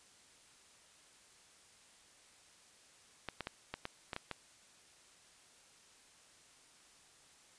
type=clicks; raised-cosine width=0.3 ms; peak=-23 dBFS; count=8; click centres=3.287 / 3.407 / 3.471 / 3.74 / 3.854 / 4.132 / 4.164 / 4.313 s; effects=white hiss -63 dBFS RMS until 7.58 s + resampled to 22050 Hz